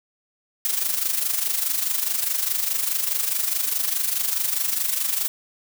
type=noise with amplitude modulation; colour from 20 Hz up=blue; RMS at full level=-21 dBFS; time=0.65-5.28 s; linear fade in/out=0 ms; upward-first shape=sine; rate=24.8 Hz; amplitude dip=65%; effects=none